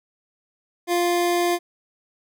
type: tone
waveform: 25% pulse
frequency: 349.2 Hz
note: F4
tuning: in tune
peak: -15 dBFS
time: 0.87-1.59 s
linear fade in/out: 50 ms
effects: none